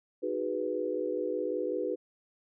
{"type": "chord", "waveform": "sine", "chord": "G# minor seventh", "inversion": "second", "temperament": "equal with one note detuned", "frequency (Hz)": [309.3, 370, 415.3, 493.9], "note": ["D#4", "F#4", "G#4", "B4"], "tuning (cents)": [-10, 0, 0, 0], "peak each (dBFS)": [-37, -35, -36, -33], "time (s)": [0.22, 1.96], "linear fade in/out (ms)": 20, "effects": []}